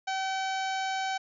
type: harmonic tone with a mistuned harmonic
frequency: 766 Hz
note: G5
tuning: 40 cents flat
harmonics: 1 / 2 / 3 / 4 / 5 / 6 / 7 / 8 / 9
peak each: -30 / -36 / -40 / -42 / -44 / -46 / -47 / -48 / -49 dBFS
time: 0.07-1.18 s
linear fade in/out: 10 ms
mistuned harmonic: 6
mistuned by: -58 cents
effects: none